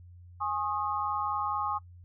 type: chord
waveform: sine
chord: Ab suspended fourth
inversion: none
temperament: equal with one note detuned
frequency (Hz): 830.6 / 1080.3 / 1244.5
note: Ab5 / Db6 / Eb6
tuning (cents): 0 / -45 / 0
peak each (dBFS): -33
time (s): 0.4-1.79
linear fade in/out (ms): 20
effects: noise-tail reverb RT60 0.1 s tail -21 dB re dry + added 88 Hz sine -48 dBFS peak until 2.04 s